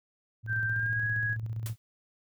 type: tone with tremolo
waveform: sine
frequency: 111.5 Hz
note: A2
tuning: 23 cents sharp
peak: -30 dBFS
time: 0.43-1.76 s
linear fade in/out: 50 ms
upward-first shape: square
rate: 15 Hz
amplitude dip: 45%
type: tone with pitch glide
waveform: sine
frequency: 1568 to 1661.2 Hz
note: G6 to G#6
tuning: 0 to 0 cents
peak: -28 dBFS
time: 0.47-1.37 s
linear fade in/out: 50 ms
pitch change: +100 cents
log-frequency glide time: 0.67-1.04 s
type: noise with exponential decay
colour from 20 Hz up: white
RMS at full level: -37 dBFS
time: 1.66-1.78 s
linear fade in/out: 0 ms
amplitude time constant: 26 ms
effects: none